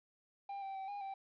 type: tone with pitch steps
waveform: triangle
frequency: 796 / 779 / 771 / 813 / 780 Hz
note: G5 / G5 / G5 / G#5 / G5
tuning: +26 / -11 / -29 / -37 / -9 cents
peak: -39 dBFS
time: 0.49-1.14 s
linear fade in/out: 5 ms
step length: 130 ms
effects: resampled to 11025 Hz + 12-bit